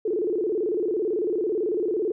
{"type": "tone with vibrato", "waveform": "sine", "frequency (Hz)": 391.2, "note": "G4", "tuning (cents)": -4, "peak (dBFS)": -22, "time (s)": [0.05, 2.12], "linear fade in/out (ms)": 5, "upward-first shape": "square", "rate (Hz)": 18, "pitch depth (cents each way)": 190, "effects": []}